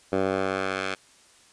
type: tone with band-pass filter sweep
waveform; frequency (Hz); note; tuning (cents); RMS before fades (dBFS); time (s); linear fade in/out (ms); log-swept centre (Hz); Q
10% pulse; 95.5; G2; -45; -27; 0.12-0.95; 10; 520 to 2300; 0.81
effects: white hiss -56 dBFS RMS until 1.52 s + resampled to 22050 Hz